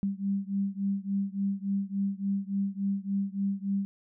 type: beating tone pair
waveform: sine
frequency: 196 / 199.5 Hz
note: G3 / G3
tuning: 0 / +31 cents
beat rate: 3.5 Hz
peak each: -30 / -31 dBFS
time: 0.03-3.85 s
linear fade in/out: 0 ms
effects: none